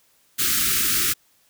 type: band-stop noise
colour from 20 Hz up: white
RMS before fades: -21 dBFS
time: 0.38-1.14 s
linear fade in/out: 20 ms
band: 410 to 1200 Hz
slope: 96 dB/octave
effects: white hiss -61 dBFS RMS until 1.49 s